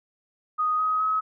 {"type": "tone with pitch steps", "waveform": "sine", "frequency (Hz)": [1244.5, 1261.1, 1278], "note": ["D#6", "D#6", "D#6"], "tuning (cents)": [0, 23, 46], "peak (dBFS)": -21, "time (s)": [0.58, 1.21], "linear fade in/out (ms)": 20, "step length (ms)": 210, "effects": []}